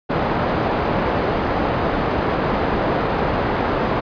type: low-pass noise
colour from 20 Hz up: white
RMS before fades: -20 dBFS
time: 0.09-4.01 s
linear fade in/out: 20 ms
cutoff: 850 Hz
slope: 12 dB/octave
effects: resampled to 11025 Hz